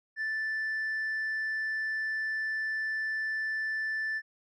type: tone with tanh clipping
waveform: triangle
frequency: 1760 Hz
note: A6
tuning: in tune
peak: -30 dBFS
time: 0.16-4.22 s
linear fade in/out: 50 ms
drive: 6 dB
effects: none